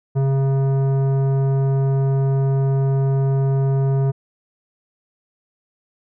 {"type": "tone with tanh clipping", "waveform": "sine", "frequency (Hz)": 135.8, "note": "C#3", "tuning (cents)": -35, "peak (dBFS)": -17, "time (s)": [0.15, 4.12], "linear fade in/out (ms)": 20, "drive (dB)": 13, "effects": []}